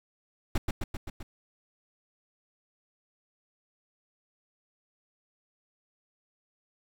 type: noise with echo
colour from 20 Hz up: brown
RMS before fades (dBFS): -25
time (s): 0.55-0.58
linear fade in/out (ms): 5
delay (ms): 130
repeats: 5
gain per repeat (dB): -3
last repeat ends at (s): 1.23
effects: none